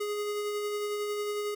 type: tone with tremolo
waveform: square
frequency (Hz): 415.3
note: G#4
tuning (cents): 0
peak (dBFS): -30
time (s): 0-1.55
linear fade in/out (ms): 10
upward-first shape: sine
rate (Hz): 11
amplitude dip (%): 25
effects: none